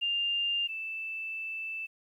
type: tone pair in turn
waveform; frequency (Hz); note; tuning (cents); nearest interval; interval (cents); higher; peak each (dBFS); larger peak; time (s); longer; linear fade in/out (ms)
sine; 2800 / 2643; F7 / E7; +4 / +4; minor second; 100; first; -27 / -34; first; 0.01-0.68 / 0.68-1.87; second; 20
effects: 11-bit